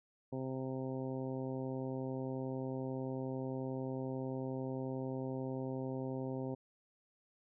harmonic tone, 131.2 Hz, C3, 5 cents sharp, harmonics 1 / 2 / 3 / 4 / 5 / 6 / 7, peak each -42 / -41 / -44 / -45 / -52 / -54 / -54 dBFS, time 0.32-6.55 s, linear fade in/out 10 ms, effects none

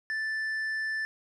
sine tone with tanh clipping, 1760 Hz, A6, in tune, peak -30 dBFS, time 0.1-1.05 s, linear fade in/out 0 ms, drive 5 dB, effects none

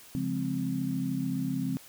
sine chord, Db major seventh, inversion none, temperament equal, 138.59 / 174.61 / 207.7 / 261.6 Hz, Db3 / F3 / Ab3 / C4, 0 / 0 / 0 / 0 cents, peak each -35 / -34 / -37 / -31 dBFS, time 0.15-1.77 s, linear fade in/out 0 ms, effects white hiss -52 dBFS RMS until 1.88 s

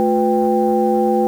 sine tone cluster, 218.3 / 355.9 / 498 / 789 Hz, A3 / F4 / B4 / G5, -13 / +33 / +14 / +11 cents, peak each -18 dBFS, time 0-1.27 s, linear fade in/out 0 ms, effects tanh soft clip ceiling -3 dBFS + 7-bit

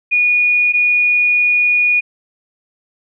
sine tone pair in turn, 2452 / 2452 Hz, D#7 / D#7, -26 / -26 cents, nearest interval unison, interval 0 cents, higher neither, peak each -10 dBFS, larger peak neither, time 0.11-0.73 / 0.73-2.01 s, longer second, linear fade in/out 20 ms, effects none

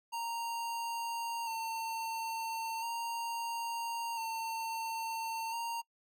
square tone with vibrato, 916 Hz, A#5, 31 cents flat, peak -36 dBFS, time 0.12-5.82 s, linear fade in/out 20 ms, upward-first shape square, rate 0.37 Hz, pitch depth 23 cents each way, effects noise-tail reverb RT60 0.1 s tail -25 dB re dry

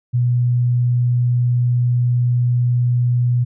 sine tone, 122.3 Hz, B2, 16 cents flat, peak -13 dBFS, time 0.13-3.45 s, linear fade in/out 20 ms, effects none

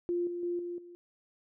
sine tone with level steps, 349.2 Hz, F4, in tune, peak -28 / -34 / -30 / -35 / -47 dBFS, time 0.09-0.95 s, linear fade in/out 0 ms, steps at 0.27 / 0.43 / 0.59 / 0.78 s, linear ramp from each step 2 ms, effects none

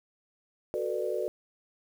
sine chord, B minor seventh, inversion second, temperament just, 370.4 / 444.5 / 493.9 / 592.7 Hz, F#4 / A4 / B4 / D5, +2 / +18 / 0 / +16 cents, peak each -34 dBFS, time 0.74-1.28 s, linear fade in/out 0 ms, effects 9-bit

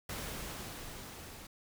pink noise with level ramp, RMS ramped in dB -40 to -50 dBFS, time 0.09-1.47 s, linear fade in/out 5 ms, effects none

